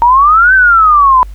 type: exponential two-way sweep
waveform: sine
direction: up then down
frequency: 923 to 1563 to 991 Hz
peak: -3 dBFS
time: 0.02-1.23 s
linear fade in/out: 0 ms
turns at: 0.54 s
effects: added 50 Hz sine -24 dBFS peak until 1.34 s + pink hiss -47 dBFS RMS until 1.34 s